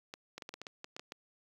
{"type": "clicks", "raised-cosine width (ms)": 0.2, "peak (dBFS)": -26, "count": 11, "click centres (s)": [0.139, 0.38, 0.422, 0.491, 0.54, 0.616, 0.668, 0.844, 0.965, 0.995, 1.121], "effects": ["high-pass 100 Hz 12 dB/octave", "9-bit"]}